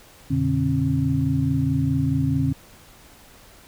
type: tone cluster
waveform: sine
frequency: 87.5 / 120.4 / 145.1 / 268.8 Hz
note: F2 / B2 / D3 / C4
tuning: +4 / -44 / -21 / +47 cents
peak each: -28 / -26 / -22 / -23 dBFS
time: 0.3-2.53 s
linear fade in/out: 10 ms
effects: pink hiss -49 dBFS RMS until 3.67 s